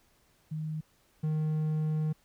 sine / triangle tone pair in turn, 155.7 / 154.96 Hz, D#3 / D#3, +2 / -7 cents, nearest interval unison, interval 9 cents, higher first, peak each -32 / -25 dBFS, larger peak second, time 0.51-0.81 / 1.23-2.13 s, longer second, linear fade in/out 10 ms, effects pink hiss -67 dBFS RMS until 2.24 s

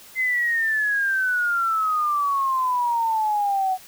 sine exponential sweep, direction down, 2073 to 740 Hz, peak -19 dBFS, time 0.15-3.78 s, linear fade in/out 50 ms, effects white hiss -46 dBFS RMS until 3.87 s

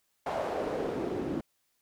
pink noise with band-pass filter sweep, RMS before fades -33 dBFS, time 0.26-1.41 s, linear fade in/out 5 ms, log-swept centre 730 to 280 Hz, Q 2.4, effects white hiss -75 dBFS RMS until 1.81 s

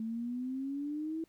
sine exponential sweep, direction up, 220 to 328 Hz, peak -34 dBFS, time 0-1.24 s, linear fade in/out 2 ms, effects pink hiss -71 dBFS RMS until 1.28 s

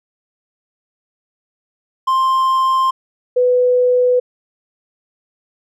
triangle / sine tone pair in turn, 1051 / 497.1 Hz, C6 / B4, +7 / +11 cents, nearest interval octave + minor second, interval 1296 cents, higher first, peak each -10 dBFS, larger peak neither, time 2.07-2.91 / 3.36-4.2 s, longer neither, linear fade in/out 10 ms, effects none

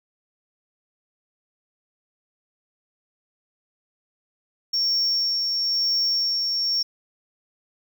sine tone with tremolo, 5490 Hz, F8, 31 cents flat, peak -17 dBFS, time 4.73-6.83 s, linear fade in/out 10 ms, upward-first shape sine, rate 1 Hz, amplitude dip 35%, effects tanh soft clip ceiling -17 dBFS + 8-bit

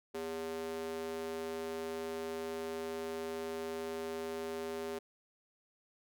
square tone with high-pass filter, 81.1 Hz, E2, 28 cents flat, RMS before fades -40 dBFS, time 0.14-4.99 s, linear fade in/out 10 ms, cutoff 370 Hz, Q 3, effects none

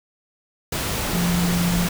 sine tone in noise, 174.61 Hz, F3, in tune, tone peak -19 dBFS, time 1.13-1.88 s, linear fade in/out 5 ms, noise pink, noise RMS -25 dBFS, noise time 0.72-1.89 s, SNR +3 dB, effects none

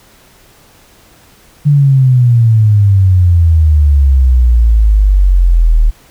sine exponential sweep, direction down, 148 to 37.9 Hz, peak -4 dBFS, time 1.65-5.91 s, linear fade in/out 20 ms, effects pink hiss -44 dBFS RMS until 6.1 s

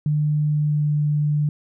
sine tone with pitch glide, 150 to 148.62 Hz, D3 to D3, +37 to +21 cents, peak -17 dBFS, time 0.06-1.49 s, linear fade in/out 2 ms, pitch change -16 cents, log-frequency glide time 0.49-0.93 s, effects none

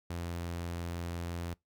sawtooth tone, 85.8 Hz, F2, 30 cents flat, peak -32 dBFS, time 0.1-1.54 s, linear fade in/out 5 ms, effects noise-tail reverb RT60 0.2 s tail -26 dB re dry

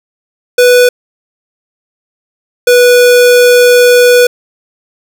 square tone pair in turn, 493.5 / 490.4 Hz, B4 / B4, -1 / -12 cents, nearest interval unison, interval 11 cents, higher first, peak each -3 dBFS, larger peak neither, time 0.58-0.89 / 2.67-4.27 s, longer second, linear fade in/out 5 ms, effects none

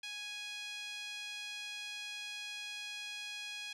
5% pulse tone with band-pass filter, 830.6 Hz, G#5, in tune, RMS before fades -44 dBFS, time 0.03-3.73 s, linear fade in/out 5 ms, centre 2800 Hz, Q 2.1, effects none

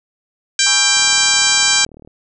harmonic tone, 788 Hz, G5, 9 cents sharp, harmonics 2 / 3 / 4 / 5 / 6 / 7 / 8 / 9 / 10, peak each -20 / -20 / -20 / -20 / -20 / -20 / -20 / -20 / -20 dBFS, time 0.59-1.85 s, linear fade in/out 2 ms
sine chord, C# minor seventh, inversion second, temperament just, 831.5 / 997.9 / 1108.7 / 1330.5 Hz, G#5 / B5 / C#6 / E6, +2 / +18 / 0 / +16 cents, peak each -28 / -33 / -32 / -32 dBFS, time 0.66-1.85 s, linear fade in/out 5 ms
click train, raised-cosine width 2 ms, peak -27 dBFS, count 43, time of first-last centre 0.97-2.075 s, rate 38 Hz
effects none

